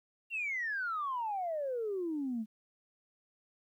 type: exponential sweep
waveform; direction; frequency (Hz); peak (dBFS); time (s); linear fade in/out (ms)
sine; down; 2794 to 210.3; -32; 0.3-2.46; 50
effects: tanh soft clip ceiling -28 dBFS + 12-bit